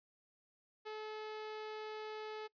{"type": "tone", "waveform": "sawtooth", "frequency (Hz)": 430.8, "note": "A4", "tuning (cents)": -37, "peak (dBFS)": -39, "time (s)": [0.85, 2.48], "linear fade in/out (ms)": 20, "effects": ["noise-tail reverb RT60 0.1 s tail -23 dB re dry", "resampled to 11025 Hz"]}